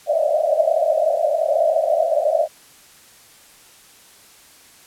white band-pass noise, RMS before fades -18 dBFS, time 0.06-2.48 s, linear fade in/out 50 ms, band 580 to 670 Hz, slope 96 dB/octave, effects white hiss -48 dBFS RMS until 4.86 s + low-pass 12000 Hz 12 dB/octave

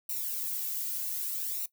violet noise with flanger, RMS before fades -34 dBFS, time 0.09-1.66 s, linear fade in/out 5 ms, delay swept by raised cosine 0.6 to 2.3 ms, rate 0.64 Hz, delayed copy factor -0.75, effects noise-tail reverb RT60 0.1 s tail -18 dB re dry

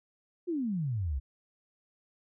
sine exponential sweep, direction down, 370 to 61.4 Hz, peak -29 dBFS, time 0.47-1.2 s, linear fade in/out 20 ms, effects none

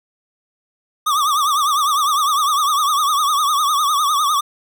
square tone with vibrato, 1181 Hz, D6, 9 cents sharp, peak -15 dBFS, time 1.06-4.41 s, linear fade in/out 10 ms, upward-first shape triangle, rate 9.9 Hz, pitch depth 140 cents each way, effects none

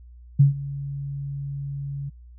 sine tone with ADSR envelope, 140 Hz, C#3, 18 cents sharp, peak -9 dBFS, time 0.39-2.1 s, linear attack 12 ms, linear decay 130 ms, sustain -19 dB, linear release 15 ms, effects added 60 Hz sine -43 dBFS peak until 2.38 s

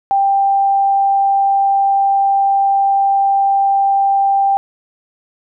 sine tone, 789 Hz, G5, 11 cents sharp, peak -10 dBFS, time 0.11-4.57 s, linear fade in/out 0 ms, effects none

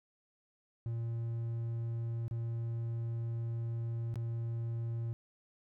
triangle tone with dropouts, 115.8 Hz, A#2, 11 cents flat, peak -32 dBFS, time 0.86-5.13 s, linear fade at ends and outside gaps 0 ms, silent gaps 2.281-2.311 / 4.141-4.157 s, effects none

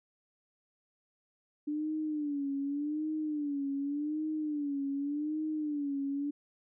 sine tone with vibrato, 293.6 Hz, D4, in tune, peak -31 dBFS, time 1.67-6.31 s, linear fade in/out 10 ms, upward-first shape sine, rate 0.86 Hz, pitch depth 100 cents each way, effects none

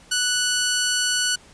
10% pulse tone, 1480 Hz, F#6, in tune, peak -11 dBFS, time 0.11-1.36 s, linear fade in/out 10 ms, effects pink hiss -50 dBFS RMS until 1.53 s + resampled to 22050 Hz

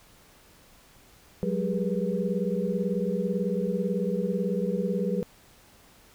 sine tone cluster, 181.9 / 200 / 397.1 / 417.3 / 486.9 Hz, F#3 / G3 / G4 / G#4 / B4, -29 / +35 / +22 / +8 / -25 cents, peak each -29 / -30 / -36 / -34 / -31 dBFS, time 1.43-5.23 s, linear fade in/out 0 ms, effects pink hiss -56 dBFS RMS until 6.14 s

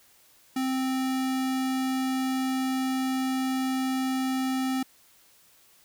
square tone, 261.6 Hz, C4, in tune, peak -26 dBFS, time 0.56-4.83 s, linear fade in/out 5 ms, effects white hiss -59 dBFS RMS until 5.84 s

